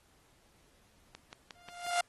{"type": "click train", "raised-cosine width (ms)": 0.2, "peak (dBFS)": -28, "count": 5, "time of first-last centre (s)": [1.15, 1.866], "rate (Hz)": 5.59}
{"type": "tone with exponential growth", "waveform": "sawtooth", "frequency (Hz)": 702, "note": "F5", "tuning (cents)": 9, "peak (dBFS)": -22, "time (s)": [1.55, 2.01], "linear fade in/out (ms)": 5, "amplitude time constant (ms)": 100}
{"effects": ["pink hiss -67 dBFS RMS until 2.08 s", "AAC 32 kbps"]}